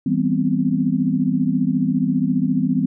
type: chord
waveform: sine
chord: C major seventh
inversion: first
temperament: equal with one note detuned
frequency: 162.64 / 196 / 246.9 / 261.6 Hz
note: E3 / G3 / B3 / C4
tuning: -23 / 0 / 0 / 0 cents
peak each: -23 / -22 / -21 / -21 dBFS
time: 0.06-2.86 s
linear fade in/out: 5 ms
effects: none